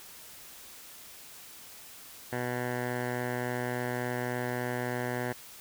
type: tone with low-pass filter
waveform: 10% pulse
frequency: 123.47 Hz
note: B2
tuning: in tune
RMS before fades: -33 dBFS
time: 2.32-5.33 s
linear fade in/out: 10 ms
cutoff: 1700 Hz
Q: 2.1
effects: white hiss -49 dBFS RMS until 5.6 s